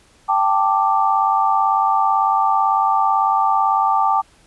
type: chord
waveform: sine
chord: G suspended second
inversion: none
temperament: just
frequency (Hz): 784 / 882 / 1176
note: G5 / A5 / D6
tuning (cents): 0 / +4 / +2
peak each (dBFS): -18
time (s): 0.28-4.22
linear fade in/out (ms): 20
effects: pink hiss -53 dBFS RMS until 4.46 s + resampled to 24000 Hz